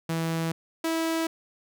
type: tone pair in turn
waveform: sawtooth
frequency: 163.9 / 326.2 Hz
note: E3 / E4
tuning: -10 / -18 cents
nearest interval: octave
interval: 1192 cents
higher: second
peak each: -22 / -21 dBFS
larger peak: second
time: 0.09-0.52 / 0.84-1.27 s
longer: neither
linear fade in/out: 5 ms
effects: none

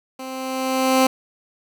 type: tone with level ramp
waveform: 15% pulse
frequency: 261.6 Hz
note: C4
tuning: in tune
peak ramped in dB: -25 to -6 dBFS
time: 0.19-1.07 s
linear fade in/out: 5 ms
effects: none

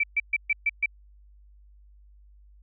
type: tone bursts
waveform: sine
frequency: 2321 Hz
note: D7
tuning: 21 cents flat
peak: -20 dBFS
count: 6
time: 0-0.86 s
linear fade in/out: 5 ms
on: 35 ms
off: 130 ms
effects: added 50 Hz sine -51 dBFS peak until 2.62 s

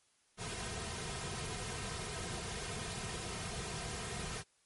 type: noise with comb filter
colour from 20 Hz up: pink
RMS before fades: -41 dBFS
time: 0.37-4.44 s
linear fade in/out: 50 ms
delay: 3.5 ms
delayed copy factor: -0.75
effects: white hiss -72 dBFS RMS until 4.65 s + MP3 48 kbps

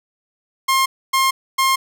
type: tone bursts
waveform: sawtooth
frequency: 1065 Hz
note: C6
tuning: 30 cents sharp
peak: -10 dBFS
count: 3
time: 0.68-1.76 s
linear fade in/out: 10 ms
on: 180 ms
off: 270 ms
effects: none

